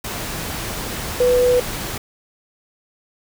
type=tone in noise; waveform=sine; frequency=495.2 Hz; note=B4; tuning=5 cents sharp; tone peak=-12 dBFS; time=1.2-1.6 s; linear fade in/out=5 ms; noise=pink; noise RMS=-27 dBFS; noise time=0.04-1.98 s; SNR=+12 dB; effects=none